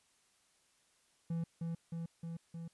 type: tone with echo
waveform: triangle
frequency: 166.5 Hz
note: E3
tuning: 18 cents sharp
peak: -32 dBFS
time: 1.3-1.44 s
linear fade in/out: 5 ms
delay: 310 ms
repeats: 4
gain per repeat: -2 dB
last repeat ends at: 2.68 s
effects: white hiss -72 dBFS RMS until 2.73 s + resampled to 24000 Hz